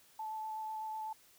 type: tone with vibrato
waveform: sine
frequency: 872 Hz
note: A5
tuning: 16 cents flat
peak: -38 dBFS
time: 0.19-1.13 s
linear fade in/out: 5 ms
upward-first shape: square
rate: 8 Hz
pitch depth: 9 cents each way
effects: white hiss -64 dBFS RMS until 1.38 s